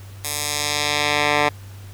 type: tone with band-pass filter sweep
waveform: 10% pulse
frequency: 147.5 Hz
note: D3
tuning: 8 cents sharp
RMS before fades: -21 dBFS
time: 0.24-1.49 s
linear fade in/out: 5 ms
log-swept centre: 11000 to 1600 Hz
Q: 0.83
effects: added 98 Hz sine -36 dBFS peak until 1.93 s + pink hiss -47 dBFS RMS until 1.93 s